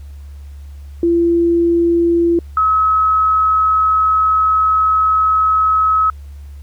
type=tone pair in turn; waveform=sine; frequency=340 / 1283.7 Hz; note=F4 / E6; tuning=-46 / -46 cents; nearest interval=octave + major seventh; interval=2300 cents; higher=second; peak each=-10 dBFS; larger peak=neither; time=1.03-2.39 / 2.57-6.1 s; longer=second; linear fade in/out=2 ms; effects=added 71 Hz sine -30 dBFS peak until 6.62 s + pink hiss -53 dBFS RMS until 6.62 s